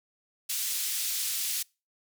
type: band-pass noise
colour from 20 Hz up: white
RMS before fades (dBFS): -31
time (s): 0.49-1.63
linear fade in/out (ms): 10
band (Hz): 3000 to 16000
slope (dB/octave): 12
effects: noise-tail reverb RT60 0.3 s tail -26 dB re dry